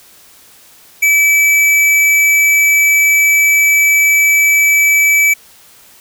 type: tone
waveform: square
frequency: 2303 Hz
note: D7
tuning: 34 cents flat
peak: -8 dBFS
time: 1.02-5.34 s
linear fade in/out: 10 ms
effects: white hiss -43 dBFS RMS until 6 s